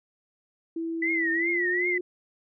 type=tone with pitch glide; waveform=sine; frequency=329.6 to 357.4 Hz; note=E4 to F4; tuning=0 to +40 cents; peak=-28 dBFS; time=0.76-2.01 s; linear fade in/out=5 ms; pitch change=+140 cents; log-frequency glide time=1.34-1.69 s
type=tone with vibrato; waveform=sine; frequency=1975.5 Hz; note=B6; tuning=in tune; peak=-24 dBFS; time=1.02-1.98 s; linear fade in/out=5 ms; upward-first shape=triangle; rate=2.6 Hz; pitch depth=160 cents each way
effects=none